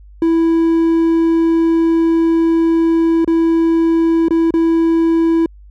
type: tone with dropouts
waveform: triangle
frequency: 329.6 Hz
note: E4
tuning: in tune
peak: -8 dBFS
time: 0.22-5.46 s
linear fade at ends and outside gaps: 2 ms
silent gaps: 3.246-3.276 / 4.284-4.307 / 4.507-4.539 s
effects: added 50 Hz sine -37 dBFS peak until 5.7 s

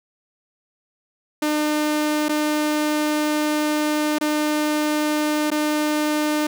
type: tone with dropouts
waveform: sawtooth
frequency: 301.9 Hz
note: D4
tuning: 48 cents sharp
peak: -15 dBFS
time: 1.42-6.47 s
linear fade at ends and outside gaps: 5 ms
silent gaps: 2.285-2.292 / 4.185-4.21 / 5.504-5.515 s
effects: none

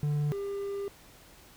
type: tone pair in turn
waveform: triangle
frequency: 147.5 / 399.2 Hz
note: D3 / G4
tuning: +8 / +32 cents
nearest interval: octave + perfect fourth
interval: 1724 cents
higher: second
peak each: -24 / -30 dBFS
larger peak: first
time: 0.03-0.32 / 0.32-0.88 s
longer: second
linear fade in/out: 0 ms
effects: pink hiss -55 dBFS RMS until 1.56 s

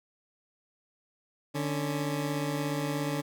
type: tone pair together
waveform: 20% pulse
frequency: 148.28 / 279.6 Hz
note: D3 / C#4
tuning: +17 / +15 cents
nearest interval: major seventh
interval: 1098 cents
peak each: -26 / -29 dBFS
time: 1.54-3.22 s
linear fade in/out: 20 ms
effects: none

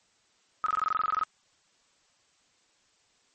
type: tone bursts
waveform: sine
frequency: 1272 Hz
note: D#6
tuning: 38 cents sharp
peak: -23 dBFS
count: 14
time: 0.64-1.235 s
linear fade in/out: 0 ms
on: 23 ms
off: 21 ms
effects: white hiss -67 dBFS RMS until 3.34 s + MP3 32 kbps

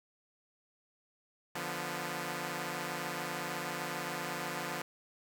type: chord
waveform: 5% pulse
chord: B diminished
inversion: first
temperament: equal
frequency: 146.83 / 174.61 / 246.9 Hz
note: D3 / F3 / B3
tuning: 0 / 0 / 0 cents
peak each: -30 / -28 / -30 dBFS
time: 1.55-4.82 s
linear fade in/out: 5 ms
effects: none

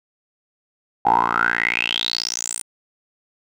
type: tone with band-pass filter sweep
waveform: 10% pulse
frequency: 58.27 Hz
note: A#1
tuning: in tune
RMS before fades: -21 dBFS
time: 1.05-2.62 s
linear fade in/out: 10 ms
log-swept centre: 790 to 9200 Hz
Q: 9.7
effects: none

